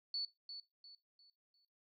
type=tone with echo; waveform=sine; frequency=4452 Hz; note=C#8; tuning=7 cents sharp; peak=-36 dBFS; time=0.14-0.25 s; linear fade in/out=2 ms; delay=350 ms; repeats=4; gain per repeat=-9 dB; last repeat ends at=1.65 s; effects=noise-tail reverb RT60 0.2 s tail -18 dB re dry